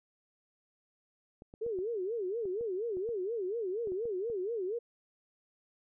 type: clicks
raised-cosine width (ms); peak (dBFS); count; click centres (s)
2; -36; 12; 1.421 / 1.539 / 1.664 / 1.788 / 2.455 / 2.61 / 2.97 / 3.09 / 3.873 / 3.92 / 4.055 / 4.3
type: tone with vibrato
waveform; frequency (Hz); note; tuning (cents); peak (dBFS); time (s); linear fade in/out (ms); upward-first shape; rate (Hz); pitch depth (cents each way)
sine; 414.3; G#4; -4; -32; 1.61-4.79; 10; sine; 4.2; 240
effects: none